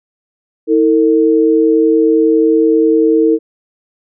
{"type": "tone pair together", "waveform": "sine", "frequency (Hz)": [321.4, 451.5], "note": ["E4", "A4"], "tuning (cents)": [-44, 45], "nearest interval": "tritone", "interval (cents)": 589, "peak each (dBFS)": -10, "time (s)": [0.67, 3.39], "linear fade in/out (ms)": 50, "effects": []}